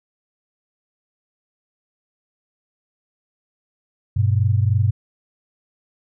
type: tone pair together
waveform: sine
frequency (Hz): 98.51 / 121.7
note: G2 / B2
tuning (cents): +9 / -25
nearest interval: major third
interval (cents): 366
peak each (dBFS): -16 / -19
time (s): 4.16-4.91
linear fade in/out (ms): 10
effects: none